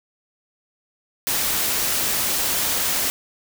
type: noise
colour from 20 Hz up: white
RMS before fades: -22 dBFS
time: 1.27-3.1 s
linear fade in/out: 0 ms
effects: none